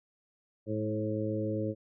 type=harmonic tone with a mistuned harmonic; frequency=107.7 Hz; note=A2; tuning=37 cents flat; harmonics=1 / 2 / 3 / 4 / 5; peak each=-35 / -37 / -35 / -38 / -36 dBFS; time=0.66-1.75 s; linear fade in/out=50 ms; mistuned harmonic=2; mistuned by=-15 cents; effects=none